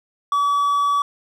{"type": "tone", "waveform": "triangle", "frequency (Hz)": 1143, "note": "D6", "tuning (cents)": -47, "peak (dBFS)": -14, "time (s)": [0.32, 1.02], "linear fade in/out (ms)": 2, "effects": []}